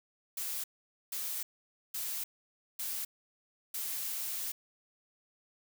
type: noise bursts at uneven times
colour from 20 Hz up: blue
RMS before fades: -37 dBFS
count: 5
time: 0.37-0.64 / 1.12-1.43 / 1.94-2.24 / 2.79-3.05 / 3.74-4.52 s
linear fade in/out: 5 ms
effects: none